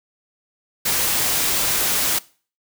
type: noise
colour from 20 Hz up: white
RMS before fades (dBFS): -20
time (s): 0.85-2.19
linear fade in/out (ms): 10
effects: noise-tail reverb RT60 0.4 s tail -21 dB re dry